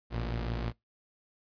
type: tone pair together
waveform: sawtooth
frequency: 56.03 / 118.1 Hz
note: A1 / A#2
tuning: +32 / +23 cents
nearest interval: octave + minor second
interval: 1291 cents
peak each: -29 / -33 dBFS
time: 0.1-0.73 s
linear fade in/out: 50 ms
effects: noise-tail reverb RT60 0.2 s tail -25 dB re dry + resampled to 11025 Hz